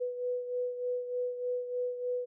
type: beating tone pair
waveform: sine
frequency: 493.9 / 497.2 Hz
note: B4 / B4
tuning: 0 / +12 cents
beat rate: 3.3 Hz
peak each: -32 / -39 dBFS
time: 0-2.26 s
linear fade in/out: 20 ms
effects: none